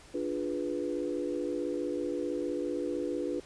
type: chord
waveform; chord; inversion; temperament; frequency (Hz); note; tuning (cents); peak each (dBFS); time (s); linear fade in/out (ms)
sine; D diminished seventh; none; equal; 293.7 / 349.2 / 415.3 / 493.9; D4 / F4 / Ab4 / Cb5; 0 / 0 / 0 / 0; -35 / -35 / -39 / -36; 0.14-3.4; 5
effects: pink hiss -54 dBFS RMS until 3.45 s + resampled to 22050 Hz